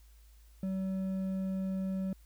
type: tone with hard clipping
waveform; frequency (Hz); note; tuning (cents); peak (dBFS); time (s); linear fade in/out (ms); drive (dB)
sine; 190; F#3; +46; -33; 0.63-2.13; 2; 5
effects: added 54 Hz sine -55 dBFS peak until 2.25 s + white hiss -68 dBFS RMS until 2.25 s